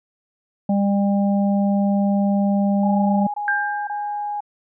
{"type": "harmonic tone", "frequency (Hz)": 200, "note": "G3", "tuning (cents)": 35, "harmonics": [1, 3, 4], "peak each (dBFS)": [-16, -26, -28], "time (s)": [0.69, 3.27], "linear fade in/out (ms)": 5}
{"type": "tone bursts", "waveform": "sine", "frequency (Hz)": 828, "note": "G#5", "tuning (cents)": -5, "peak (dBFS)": -23, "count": 3, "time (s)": [2.83, 4.406], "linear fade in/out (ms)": 5, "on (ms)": 510, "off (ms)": 23}
{"type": "tone with exponential decay", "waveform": "sine", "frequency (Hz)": 1590, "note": "G6", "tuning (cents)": 24, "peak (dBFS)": -16, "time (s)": [3.48, 4.4], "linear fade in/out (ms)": 1, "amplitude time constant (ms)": 200}
{"effects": []}